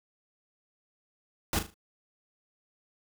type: noise with echo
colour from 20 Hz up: pink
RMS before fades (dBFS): -28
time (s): 1.53-1.59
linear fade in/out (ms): 2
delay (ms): 38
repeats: 4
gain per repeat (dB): -9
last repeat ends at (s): 1.742
effects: none